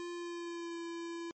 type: tone with pitch glide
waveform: square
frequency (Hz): 347.9 to 337.6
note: F4 to E4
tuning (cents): -7 to +41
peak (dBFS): -40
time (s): 0-1.31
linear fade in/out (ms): 0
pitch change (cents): -52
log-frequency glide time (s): 0.11-0.79
effects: MP3 32 kbps